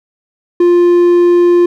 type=tone; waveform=triangle; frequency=349.9 Hz; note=F4; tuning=3 cents sharp; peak=-3 dBFS; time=0.6-1.66 s; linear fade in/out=5 ms; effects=none